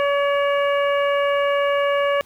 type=harmonic tone; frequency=567 Hz; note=C#5; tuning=39 cents sharp; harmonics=1 / 2 / 3 / 4 / 5; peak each=-18 / -24 / -28 / -30 / -32 dBFS; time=0-2.21 s; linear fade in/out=0 ms; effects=pink hiss -52 dBFS RMS until 2.25 s